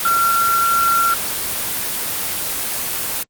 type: tone in noise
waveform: sine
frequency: 1368 Hz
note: F6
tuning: 36 cents flat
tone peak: -13 dBFS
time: 0.05-1.14 s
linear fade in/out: 2 ms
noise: white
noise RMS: -22 dBFS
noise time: 0-3.23 s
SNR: +6 dB
effects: Opus 24 kbps